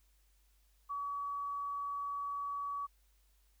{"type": "tone", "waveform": "sine", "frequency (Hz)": 1136, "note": "C#6", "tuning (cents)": 42, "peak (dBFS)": -36, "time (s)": [0.89, 2.87], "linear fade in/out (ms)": 20, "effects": ["added 50 Hz sine -67 dBFS peak until 3.6 s", "white hiss -75 dBFS RMS until 3.6 s"]}